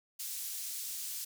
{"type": "high-pass noise", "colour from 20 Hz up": "pink", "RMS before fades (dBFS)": -40, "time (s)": [0.19, 1.25], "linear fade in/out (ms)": 10, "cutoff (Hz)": 6200, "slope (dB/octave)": 12, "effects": []}